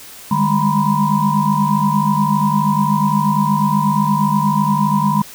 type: tone cluster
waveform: sine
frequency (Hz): 152.2 / 199.3 / 207.7 / 960 / 1012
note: D#3 / G3 / G#3 / B5 / B5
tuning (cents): -38 / +29 / 0 / -49 / +42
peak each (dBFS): -19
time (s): 0.31-5.22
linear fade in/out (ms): 5
effects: white hiss -37 dBFS RMS until 5.34 s